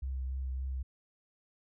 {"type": "tone with vibrato", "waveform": "sine", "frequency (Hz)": 65.41, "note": "C2", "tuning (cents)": 0, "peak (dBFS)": -33, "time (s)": [0.02, 0.83], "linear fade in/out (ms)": 10, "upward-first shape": "triangle", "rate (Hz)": 3.5, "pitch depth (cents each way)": 26, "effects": []}